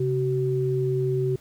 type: tone pair together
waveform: sine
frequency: 133.6 / 377.9 Hz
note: C3 / F#4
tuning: +36 / +37 cents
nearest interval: octave + tritone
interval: 1801 cents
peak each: -24 dBFS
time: 0-1.36 s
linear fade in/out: 5 ms
effects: pink hiss -55 dBFS RMS until 1.4 s